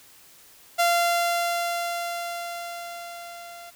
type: tone with level ramp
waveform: sawtooth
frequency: 690 Hz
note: F5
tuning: 21 cents flat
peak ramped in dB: -14 to -37 dBFS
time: 0.78-3.71 s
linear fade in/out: 20 ms
effects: white hiss -52 dBFS RMS until 3.75 s